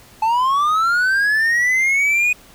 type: linear sweep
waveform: triangle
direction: up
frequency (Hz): 862 to 2489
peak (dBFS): -12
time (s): 0.22-2.33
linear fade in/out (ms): 5
effects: pink hiss -46 dBFS RMS until 2.54 s